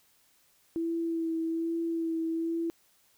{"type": "tone with vibrato", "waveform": "sine", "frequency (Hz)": 329.6, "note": "E4", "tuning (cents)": 0, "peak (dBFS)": -28, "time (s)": [0.76, 2.7], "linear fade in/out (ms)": 0, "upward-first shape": "sine", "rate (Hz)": 1.2, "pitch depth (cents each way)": 20, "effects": ["white hiss -66 dBFS RMS until 3.17 s"]}